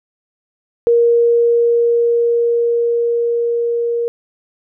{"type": "tone with level ramp", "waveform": "sine", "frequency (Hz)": 470.3, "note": "A#4", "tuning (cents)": 15, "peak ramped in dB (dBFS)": [-8, -15], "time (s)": [0.87, 4.08], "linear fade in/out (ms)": 0, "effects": []}